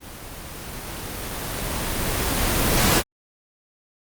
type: noise with level ramp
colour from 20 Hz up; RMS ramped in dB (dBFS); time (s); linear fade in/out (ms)
pink; -39 to -17; 0-3.03; 50
effects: Opus 24 kbps